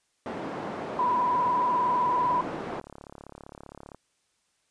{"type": "band-pass noise", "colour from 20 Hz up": "white", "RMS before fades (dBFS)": -35, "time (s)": [0.26, 2.8], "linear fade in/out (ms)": 0, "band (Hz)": [170, 730], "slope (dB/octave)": 12}
{"type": "tone with vibrato", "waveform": "sine", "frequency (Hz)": 987.8, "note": "B5", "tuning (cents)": 0, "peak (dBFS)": -22, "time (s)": [0.99, 2.41], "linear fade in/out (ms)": 2, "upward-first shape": "sine", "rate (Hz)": 20, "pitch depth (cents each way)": 58}
{"type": "click train", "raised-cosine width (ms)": 1, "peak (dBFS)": -29, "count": 63, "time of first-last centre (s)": [2.19, 3.946], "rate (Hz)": 35.3}
{"effects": ["white hiss -72 dBFS RMS until 4.7 s", "resampled to 22050 Hz"]}